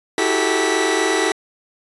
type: tone cluster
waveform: sawtooth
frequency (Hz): 324.5 / 372.5 / 396.3 / 440.6 / 1957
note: E4 / F#4 / G4 / A4 / B6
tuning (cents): -27 / +12 / +19 / +2 / -16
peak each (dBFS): -19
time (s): 0.18-1.32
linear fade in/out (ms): 2
effects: resampled to 24000 Hz